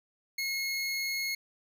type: tone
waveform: 25% pulse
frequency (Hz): 2167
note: C#7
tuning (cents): -40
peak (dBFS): -27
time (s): 0.38-1.35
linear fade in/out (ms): 5
effects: none